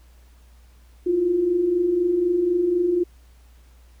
sine tone pair together, 329.6 / 353.6 Hz, E4 / F4, 0 / +22 cents, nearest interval minor second, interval 122 cents, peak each -27 / -18 dBFS, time 1.06-3.04 s, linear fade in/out 10 ms, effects added 60 Hz sine -48 dBFS peak until 4 s + pink hiss -60 dBFS RMS until 4 s

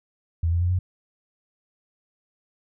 sine tone with pitch steps, 83.1 / 85.73 / 88.45 / 91.25 Hz, E2 / F2 / F2 / F#2, +15 / -32 / +23 / -24 cents, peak -19 dBFS, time 0.43-0.79 s, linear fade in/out 5 ms, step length 90 ms, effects none

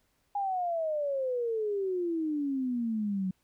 sine exponential sweep, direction down, 820 to 183.3 Hz, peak -28 dBFS, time 0.35-3.31 s, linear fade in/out 5 ms, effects pink hiss -73 dBFS RMS until 3.43 s

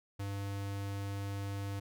square tone, 99.6 Hz, G2, 28 cents sharp, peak -37 dBFS, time 0.19-1.8 s, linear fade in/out 10 ms, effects none

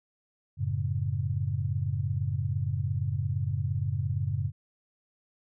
sine chord, F# minor, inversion none, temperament equal, 92.5 / 110 / 138.59 Hz, F#2 / A2 / C#3, 0 / 0 / 0 cents, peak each -31 dBFS, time 0.57-4.52 s, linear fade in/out 50 ms, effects none

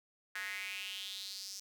square tone with high-pass filter sweep, 98 Hz, G2, in tune, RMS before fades -43 dBFS, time 0.35-1.6 s, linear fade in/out 5 ms, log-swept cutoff 1700 to 5700 Hz, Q 4.6, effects none

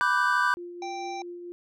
triangle chord, G major seventh, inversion first, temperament equal with one note detuned, 987.8 / 1174.7 / 1495.4 / 1568 Hz, B5 / D6 / F#6 / G6, 0 / 0 / +18 / 0 cents, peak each -25 dBFS, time 0.01-0.54 s, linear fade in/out 0 ms
sine tone with tremolo, 349.9 Hz, F4, 3 cents sharp, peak -35 dBFS, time 0.57-1.52 s, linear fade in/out 0 ms, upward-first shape triangle, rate 4.5 Hz, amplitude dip 35%
harmonic tone, 784 Hz, G5, in tune, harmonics 1 / 3 / 5 / 7 / 8, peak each -33 / -43 / -47 / -50 / -51 dBFS, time 0.82-1.22 s, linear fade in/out 2 ms
effects none

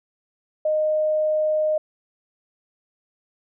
sine tone, 617 Hz, D#5, 15 cents flat, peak -18 dBFS, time 0.65-1.78 s, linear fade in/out 5 ms, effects none

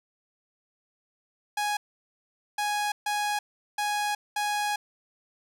sawtooth tone bursts at uneven times, 830.6 Hz, G#5, in tune, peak -22 dBFS, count 5, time 1.57-1.77 / 2.58-2.92 / 3.06-3.39 / 3.78-4.15 / 4.36-4.76 s, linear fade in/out 5 ms, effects low-pass 12000 Hz 12 dB/octave + 10-bit

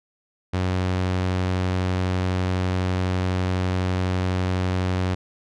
sawtooth tone, 92 Hz, F#2, 9 cents flat, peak -17 dBFS, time 0.53-5.15 s, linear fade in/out 10 ms, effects low-pass 5000 Hz 12 dB/octave

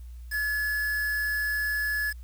triangle tone with quantisation, 1707 Hz, G#6, 47 cents sharp, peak -24 dBFS, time 0.3-2.14 s, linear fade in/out 50 ms, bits 6, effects added 60 Hz sine -39 dBFS peak until 2.23 s + white hiss -64 dBFS RMS until 2.23 s

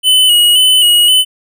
square tone with vibrato, 2960 Hz, F#7, in tune, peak -6 dBFS, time 0.03-1.25 s, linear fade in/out 50 ms, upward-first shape square, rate 1.9 Hz, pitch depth 35 cents each way, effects none

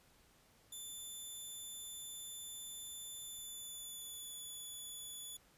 10% pulse tone with pitch glide, 3520 to 3442 Hz, A7 to A7, 0 to -39 cents, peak -39 dBFS, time 0.72-5.37 s, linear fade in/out 5 ms, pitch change -39 cents, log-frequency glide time 3.22-4.48 s, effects pink hiss -68 dBFS RMS until 5.57 s + resampled to 32000 Hz

